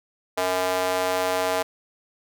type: tone with high-pass filter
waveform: square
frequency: 92.1 Hz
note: F#2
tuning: 7 cents flat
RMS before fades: -24 dBFS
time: 0.37-1.63 s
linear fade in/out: 10 ms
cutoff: 610 Hz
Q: 2
effects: none